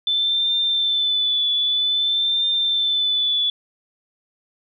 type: tone with vibrato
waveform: sine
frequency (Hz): 3520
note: A7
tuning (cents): 0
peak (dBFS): -17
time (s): 0.07-3.5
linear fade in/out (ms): 2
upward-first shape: triangle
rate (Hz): 0.52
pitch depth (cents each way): 40
effects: none